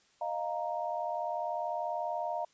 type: chord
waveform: sine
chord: Eb suspended second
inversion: none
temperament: equal with one note detuned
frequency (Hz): 618.3 / 698.5 / 932.3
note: Eb5 / F5 / Bb5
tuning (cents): -11 / 0 / 0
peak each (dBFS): -37 / -35 / -37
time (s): 0.21-2.45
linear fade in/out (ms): 5
effects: white hiss -67 dBFS RMS until 2.53 s + resampled to 16000 Hz